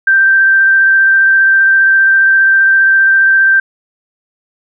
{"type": "tone with vibrato", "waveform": "sine", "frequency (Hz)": 1568, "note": "G6", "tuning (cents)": 0, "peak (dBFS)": -5, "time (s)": [0.07, 3.6], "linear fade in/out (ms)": 5, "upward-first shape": "sine", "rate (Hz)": 15, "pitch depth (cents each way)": 9, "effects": []}